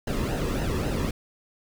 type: noise with flanger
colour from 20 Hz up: brown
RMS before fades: -27 dBFS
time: 0.07-1.11 s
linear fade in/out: 5 ms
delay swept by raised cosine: 0.87 to 1.37 ms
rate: 3.7 Hz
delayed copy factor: -0.65
effects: none